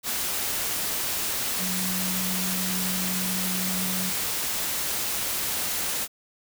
sine tone in noise, 185 Hz, F#3, in tune, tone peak -30 dBFS, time 1.58-4.13 s, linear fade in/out 50 ms, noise white, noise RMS -28 dBFS, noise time 0.03-6.08 s, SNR -5 dB, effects none

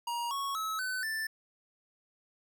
square tone with pitch steps, 947 / 1106.8 / 1293.6 / 1512 / 1767.2 Hz, A#5 / C#6 / E6 / F#6 / A6, +27 / -3 / -33 / +37 / +7 cents, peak -33 dBFS, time 0.07-1.27 s, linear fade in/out 5 ms, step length 240 ms, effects none

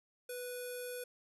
square tone with low-pass filter, 493.9 Hz, B4, in tune, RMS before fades -43 dBFS, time 0.29-1.04 s, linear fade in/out 5 ms, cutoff 11000 Hz, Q 8.7, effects none

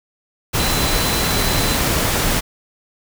sine tone in noise, 4030 Hz, B7, 34 cents sharp, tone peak -26 dBFS, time 0.58-1.76 s, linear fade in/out 20 ms, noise pink, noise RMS -18 dBFS, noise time 0.53-2.41 s, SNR -11 dB, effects none

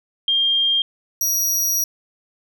sine / sawtooth tone pair in turn, 3205 / 5757 Hz, G7 / F#8, +38 / -48 cents, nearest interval minor seventh, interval 1014 cents, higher second, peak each -15 dBFS, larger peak neither, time 0.28-0.82 / 1.21-1.84 s, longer second, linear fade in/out 2 ms, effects none

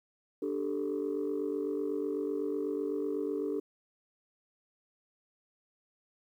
sine chord, D suspended fourth, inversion none, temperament equal, 293.7 / 392 / 440 Hz, D4 / G4 / A4, 0 / 0 / 0 cents, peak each -34 dBFS, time 0.42-3.6 s, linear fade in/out 5 ms, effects tanh soft clip ceiling -25 dBFS + 11-bit

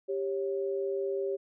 sine tone pair together, 394.3 / 549 Hz, G4 / C#5, +10 / -17 cents, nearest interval tritone, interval 573 cents, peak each -30 / -35 dBFS, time 0.08-1.37 s, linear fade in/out 20 ms, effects none

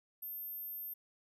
sine tone, 13290 Hz, G#9, in tune, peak -38 dBFS, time 0.22-0.94 s, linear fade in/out 10 ms, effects tanh soft clip ceiling -40 dBFS

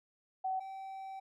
sine / triangle tone pair in turn, 757 / 771.6 Hz, F#5 / G5, +39 / -28 cents, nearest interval unison, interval 33 cents, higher second, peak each -32 / -40 dBFS, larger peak first, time 0.44-0.6 / 0.6-1.2 s, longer second, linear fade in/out 10 ms, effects none

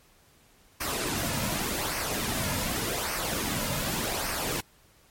pink noise with flanger, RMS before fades -30 dBFS, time 0.8-4.61 s, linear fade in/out 10 ms, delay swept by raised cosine 0.27 to 2.67 ms, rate 0.86 Hz, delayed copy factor -0.55, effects pink hiss -60 dBFS RMS until 5.1 s + MP3 64 kbps

